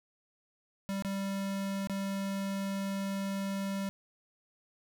square tone with dropouts, 196 Hz, G3, in tune, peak -33 dBFS, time 0.89-3.89 s, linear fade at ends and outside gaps 0 ms, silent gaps 1.023-1.048 / 1.872-1.897 s, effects none

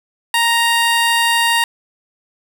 15% pulse tone, 932.3 Hz, A#5, in tune, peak -6 dBFS, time 0.34-1.64 s, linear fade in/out 2 ms, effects none

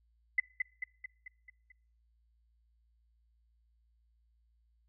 sine tone with echo, 2017 Hz, B6, 36 cents sharp, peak -23 dBFS, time 0.38-0.4 s, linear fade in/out 5 ms, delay 220 ms, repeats 6, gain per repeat -5 dB, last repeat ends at 1.72 s, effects noise-tail reverb RT60 0.6 s tail -25 dB re dry + added 57 Hz sine -68 dBFS peak until 4.88 s

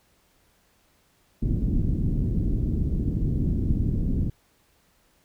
pink low-pass noise, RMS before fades -24 dBFS, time 1.42-4.3 s, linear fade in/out 5 ms, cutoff 280 Hz, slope 24 dB/octave, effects pink hiss -64 dBFS RMS until 5.24 s

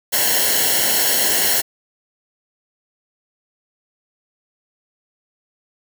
white noise with comb filter, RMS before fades -17 dBFS, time 0.12-1.62 s, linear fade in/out 20 ms, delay 0.82 ms, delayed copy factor -0.8, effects none

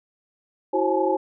sine tone cluster, 328.7 / 374.1 / 534 / 842 / 874 Hz, E4 / F#4 / C5 / G#5 / A5, -5 / +19 / +35 / +24 / -12 cents, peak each -26 / -24 / -24 / -25 / -30 dBFS, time 0.73-1.17 s, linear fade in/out 10 ms, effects none

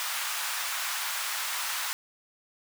pink high-pass noise, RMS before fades -32 dBFS, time 0-1.93 s, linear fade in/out 0 ms, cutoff 960 Hz, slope 24 dB/octave, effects none

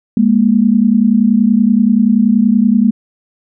sine tone pair together, 205.9 / 236.4 Hz, G#3 / A#3, -15 / +24 cents, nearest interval major second, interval 239 cents, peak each -10 dBFS, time 0.17-2.91 s, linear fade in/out 2 ms, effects none

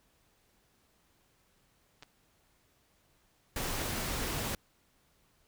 clicks, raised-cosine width 0.2 ms, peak -32 dBFS, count 2, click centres 2.025 / 2.032 s
pink noise, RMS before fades -35 dBFS, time 3.56-4.55 s, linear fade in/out 2 ms
effects pink hiss -70 dBFS RMS until 5.47 s

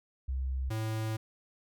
sine / square tone pair in turn, 65.5 / 110.16 Hz, C2 / A2, +2 / +3 cents, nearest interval major sixth, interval 901 cents, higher second, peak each -30 / -32 dBFS, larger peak first, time 0.28-0.7 / 0.7-1.17 s, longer second, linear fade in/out 10 ms, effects none

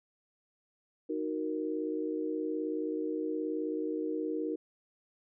sine chord, D# minor, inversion none, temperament equal, 311.1 / 370 / 466.2 Hz, D#4 / F#4 / A#4, 0 / 0 / 0 cents, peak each -34 / -38 / -36 dBFS, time 1.09-4.56 s, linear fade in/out 10 ms, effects none

